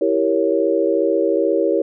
sine chord, E diminished seventh, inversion none, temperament equal, 329.6 / 392 / 466.2 / 554.4 Hz, E4 / G4 / Bb4 / Db5, 0 / 0 / 0 / 0 cents, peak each -20 dBFS, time 0.01-1.82 s, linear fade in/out 5 ms, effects none

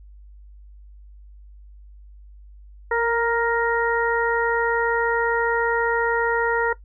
harmonic tone with a mistuned harmonic, 467.4 Hz, A#4, 5 cents sharp, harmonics 1 / 2 / 3 / 4, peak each -21 / -24 / -26 / -27 dBFS, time 2.91-6.73 s, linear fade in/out 5 ms, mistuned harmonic 1, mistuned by -15 cents, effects noise-tail reverb RT60 0.1 s tail -17 dB re dry + added 50 Hz sine -42 dBFS peak until 6.84 s

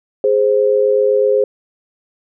sine tone pair together, 415.3 / 523.2 Hz, G#4 / C5, 0 / 0 cents, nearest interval major third, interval 400 cents, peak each -13 dBFS, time 0.24-1.44 s, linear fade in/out 2 ms, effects none

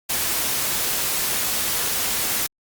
white noise, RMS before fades -23 dBFS, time 0.09-2.47 s, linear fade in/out 10 ms, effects Opus 48 kbps

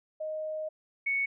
sine tone pair in turn, 622.3 / 2218 Hz, D#5 / C#7, 0 / 0 cents, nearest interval octave + minor seventh, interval 2200 cents, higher second, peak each -32 / -26 dBFS, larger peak second, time 0.2-0.69 / 1.06-1.26 s, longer first, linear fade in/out 10 ms, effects none

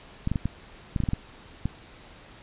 clicks, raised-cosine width 5 ms, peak -13 dBFS, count 10, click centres 0.274 / 0.316 / 0.358 / 0.456 / 0.962 / 1.003 / 1.037 / 1.088 / 1.134 / 1.656 s, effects pink hiss -49 dBFS RMS until 2.42 s + resampled to 8000 Hz

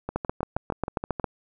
two click trains, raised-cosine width 1 ms, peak -11 / -16 dBFS, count 9 / 8, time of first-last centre 0.16-1.243 / 0.09-1.198 s, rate 7.39 / 6.32 Hz, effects none

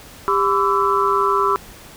sine tone cluster, 398.6 / 1011 / 1147 / 1325 Hz, G4 / B5 / D6 / E6, +29 / +40 / -41 / +9 cents, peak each -20 dBFS, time 0.28-1.56 s, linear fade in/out 0 ms, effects pink hiss -41 dBFS RMS until 1.96 s

